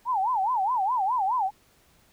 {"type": "tone with vibrato", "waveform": "sine", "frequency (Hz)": 880, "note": "A5", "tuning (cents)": 0, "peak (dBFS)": -22, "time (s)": [0.05, 1.51], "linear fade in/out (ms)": 50, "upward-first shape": "sine", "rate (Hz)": 4.8, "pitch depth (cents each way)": 270, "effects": ["pink hiss -61 dBFS RMS until 2.12 s"]}